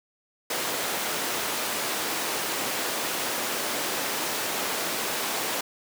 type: high-pass noise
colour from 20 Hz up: pink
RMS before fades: -29 dBFS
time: 0.5-5.61 s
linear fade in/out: 5 ms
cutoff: 360 Hz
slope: 12 dB/octave
effects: none